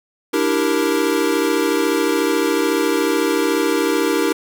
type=chord; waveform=square; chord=E half-diminished seventh; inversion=third; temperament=equal with one note detuned; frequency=295.7 / 329.6 / 392 / 466.2 Hz; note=D4 / E4 / G4 / Bb4; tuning=+12 / 0 / 0 / 0 cents; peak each=-22 dBFS; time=0.33-4.33 s; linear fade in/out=10 ms; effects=none